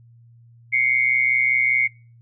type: tone pair together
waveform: sine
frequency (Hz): 2103 / 2228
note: C7 / C#7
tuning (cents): +8 / +8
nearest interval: minor second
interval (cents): 100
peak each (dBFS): -19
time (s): 0.72-1.88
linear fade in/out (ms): 20
effects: noise-tail reverb RT60 0.4 s tail -26 dB re dry + added 117 Hz sine -47 dBFS peak until 2.21 s